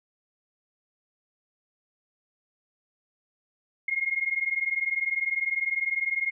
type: tone pair together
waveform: sine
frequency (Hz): 2135 / 2155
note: C7 / C#7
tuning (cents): +34 / -49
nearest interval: unison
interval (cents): 17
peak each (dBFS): -28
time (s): 3.88-6.31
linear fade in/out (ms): 5
effects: none